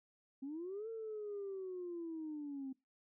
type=linear two-way sweep; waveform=sine; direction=up then down; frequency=261.6 to 455.1 to 261.6 Hz; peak=-40 dBFS; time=0.42-2.73 s; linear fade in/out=10 ms; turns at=0.89 s; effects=noise-tail reverb RT60 0.2 s tail -21 dB re dry + tanh soft clip ceiling -37 dBFS